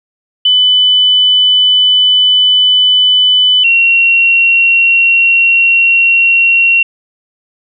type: tone pair in turn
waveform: sine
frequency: 3000 / 2737 Hz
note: F#7 / F7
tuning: +23 / -36 cents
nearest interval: major second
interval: 159 cents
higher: first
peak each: -5 / -5 dBFS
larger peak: neither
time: 0.45-3.64 / 3.64-6.83 s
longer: neither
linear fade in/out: 5 ms
effects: none